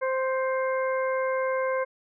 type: harmonic tone with a mistuned harmonic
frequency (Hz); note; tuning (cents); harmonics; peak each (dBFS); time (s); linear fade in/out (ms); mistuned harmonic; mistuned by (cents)
523.3; C5; 0; 1 / 2 / 3 / 4; -25 / -31 / -35 / -37; 0.01-1.85; 20; 4; +18
effects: none